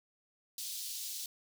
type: high-pass noise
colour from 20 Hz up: pink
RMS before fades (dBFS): -41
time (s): 0.58-1.26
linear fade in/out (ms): 2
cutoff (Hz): 3800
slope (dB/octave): 24
effects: none